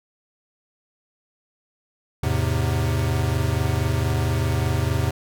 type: chord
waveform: square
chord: E augmented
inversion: none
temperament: equal with one note detuned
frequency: 82.41 / 106.25 / 130.81 Hz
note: E2 / G#2 / B#2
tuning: 0 / +40 / 0 cents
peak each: -25 dBFS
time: 2.23-5.11 s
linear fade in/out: 5 ms
effects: none